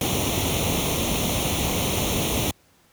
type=noise with comb filter; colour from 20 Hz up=pink; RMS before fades=-23 dBFS; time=0.01-2.51 s; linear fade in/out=2 ms; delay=0.31 ms; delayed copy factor=+0.75; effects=pink hiss -59 dBFS RMS until 2.92 s + high-pass 60 Hz 12 dB/octave